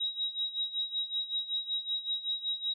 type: tone with tremolo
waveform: sine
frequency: 3822 Hz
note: A#7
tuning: 43 cents sharp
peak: -28 dBFS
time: 0-2.74 s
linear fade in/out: 10 ms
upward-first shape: sine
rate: 5.3 Hz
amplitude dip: 80%
effects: none